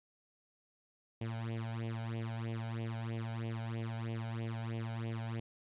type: tone with flanger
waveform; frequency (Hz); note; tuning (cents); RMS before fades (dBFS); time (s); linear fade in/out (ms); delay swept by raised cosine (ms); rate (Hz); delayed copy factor
sawtooth; 113.9; A#2; -40; -39; 1.21-5.4; 5; 0.34 to 1.34; 3.1; +0.9
effects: resampled to 8000 Hz